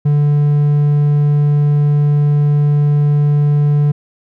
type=tone; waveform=triangle; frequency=146.4 Hz; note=D3; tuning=5 cents flat; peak=-7 dBFS; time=0.05-3.92 s; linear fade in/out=10 ms; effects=none